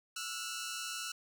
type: tone pair together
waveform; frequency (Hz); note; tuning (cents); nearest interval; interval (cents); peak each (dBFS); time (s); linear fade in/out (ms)
10% pulse; 1332 / 1450.8; E6 / F#6; +18 / -34; minor second; 148; -33 / -33; 0.16-1.12; 5
effects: none

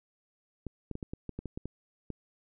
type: clicks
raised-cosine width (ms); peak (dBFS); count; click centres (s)
3; -24; 11; 0.667 / 0.913 / 0.954 / 1.028 / 1.135 / 1.293 / 1.39 / 1.457 / 1.575 / 1.656 / 2.103
effects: none

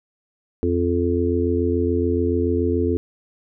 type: harmonic tone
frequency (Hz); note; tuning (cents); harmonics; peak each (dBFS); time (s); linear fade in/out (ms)
87; F2; -6; 1 / 3 / 4 / 5; -23 / -23 / -23 / -23; 0.63-2.97; 0
effects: none

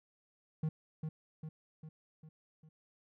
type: tone with echo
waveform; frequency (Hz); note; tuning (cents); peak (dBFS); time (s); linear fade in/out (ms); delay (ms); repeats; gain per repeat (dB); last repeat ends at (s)
triangle; 156.6; D#3; +11; -29; 0.63-0.69; 5; 400; 5; -5; 2.69
effects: none

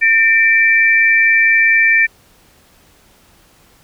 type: tone pair together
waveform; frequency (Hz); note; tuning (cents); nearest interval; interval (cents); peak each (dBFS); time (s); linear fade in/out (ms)
sine; 1806.1 / 2337; A6 / D7; +45 / -9; major third; 446; -11; 0.01-2.07; 20
effects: pink hiss -50 dBFS RMS until 3.83 s

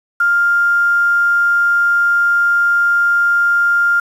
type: tone with quantisation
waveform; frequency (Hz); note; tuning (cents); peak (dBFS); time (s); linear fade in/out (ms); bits
sine; 1400; F6; +4; -10; 0.2-4; 5; 6
effects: resampled to 32000 Hz

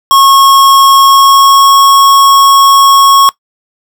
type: tone with pitch glide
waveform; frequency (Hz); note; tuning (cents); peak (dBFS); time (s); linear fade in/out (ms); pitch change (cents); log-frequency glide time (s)
square; 1092 to 1100.2; C#6 to C#6; -26 to -13; -3; 0.11-3.29; 0; +13; 0.96-1.76
effects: noise-tail reverb RT60 0.1 s tail -20 dB re dry

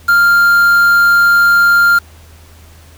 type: tone with quantisation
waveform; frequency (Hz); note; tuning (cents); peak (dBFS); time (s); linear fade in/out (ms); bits
triangle; 1396.9; F6; 0; -4; 0.08-1.99; 10; 4
effects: added 80 Hz sine -38 dBFS peak until 2.97 s + pink hiss -44 dBFS RMS until 2.97 s

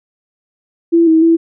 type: tone with pitch steps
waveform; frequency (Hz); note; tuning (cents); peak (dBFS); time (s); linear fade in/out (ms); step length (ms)
sine; 335.6 / 321.4 / 330.7; E4 / E4 / E4; +31 / -44 / +6; -6; 0.92-1.37; 20; 150
effects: none

